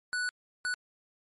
square tone bursts at uneven times, 1480 Hz, F#6, in tune, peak -30 dBFS, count 2, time 0.13-0.29 / 0.65-0.74 s, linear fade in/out 0 ms, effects low-pass 12000 Hz 12 dB/octave + MP3 48 kbps

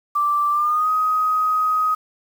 sine tone with pitch glide, 1173 to 1257.2 Hz, D6 to D#6, -2 to +18 cents, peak -16 dBFS, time 0.15-1.95 s, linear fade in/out 10 ms, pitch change +120 cents, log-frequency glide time 0.51-0.89 s, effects 7-bit

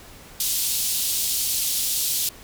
white band-pass noise, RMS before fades -24 dBFS, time 0.4-2.29 s, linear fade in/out 2 ms, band 3200 to 16000 Hz, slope 24 dB/octave, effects pink hiss -45 dBFS RMS until 2.43 s

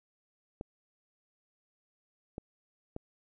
clicks, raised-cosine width 2 ms, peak -25 dBFS, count 3, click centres 0.611 / 2.381 / 2.964 s, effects none

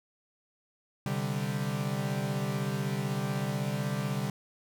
45% pulse chord, C suspended second, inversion none, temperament equal, 130.81 / 146.83 / 196 Hz, C3 / D3 / G3, 0 / 0 / 0 cents, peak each -34 dBFS, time 1.06-4.3 s, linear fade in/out 2 ms, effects none

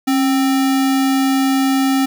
sine tone with sample-and-hold, 270 Hz, C#4, 45 cents flat, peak -12 dBFS, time 0.07-2.06 s, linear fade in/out 10 ms, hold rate 1050 Hz, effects none

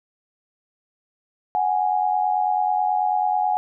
sine tone pair together, 740 / 829.2 Hz, F#5 / G#5, 0 / -3 cents, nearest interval major second, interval 197 cents, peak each -21 dBFS, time 1.55-3.57 s, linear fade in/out 0 ms, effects none

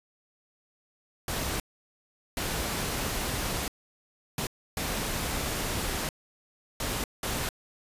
pink noise bursts at uneven times, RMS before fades -31 dBFS, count 6, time 1.28-1.6 / 2.37-3.68 / 4.38-4.47 / 4.77-6.09 / 6.8-7.04 / 7.23-7.49 s, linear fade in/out 2 ms, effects resampled to 32000 Hz

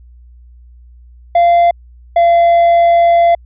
triangle tone pair in turn, 690 / 684 Hz, F5 / F5, -21 / -36 cents, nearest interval unison, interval 15 cents, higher first, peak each -4 dBFS, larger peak neither, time 1.35-1.71 / 2.16-3.35 s, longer second, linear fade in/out 5 ms, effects added 60 Hz sine -37 dBFS peak until 3.45 s + resampled to 8000 Hz

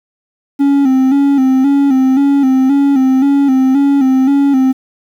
triangle tone with vibrato, 271 Hz, C#4, 39 cents flat, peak -5 dBFS, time 0.59-4.73 s, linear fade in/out 20 ms, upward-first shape square, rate 1.9 Hz, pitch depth 58 cents each way, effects 7-bit

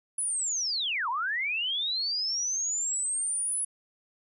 sine linear two-way sweep, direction down then up, 10340 to 897 to 10340 Hz, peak -27 dBFS, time 0.18-3.65 s, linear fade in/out 5 ms, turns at 1.09 s, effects none

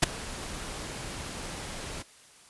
pink noise with ADSR envelope, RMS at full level -17 dBFS, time 0.02-2.03 s, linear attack 15 ms, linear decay 8 ms, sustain -21 dB, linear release 17 ms, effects white hiss -55 dBFS RMS until 2.49 s + resampled to 24000 Hz

